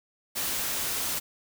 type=noise; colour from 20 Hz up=white; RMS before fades=-30 dBFS; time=0.35-1.2 s; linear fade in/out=20 ms; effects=none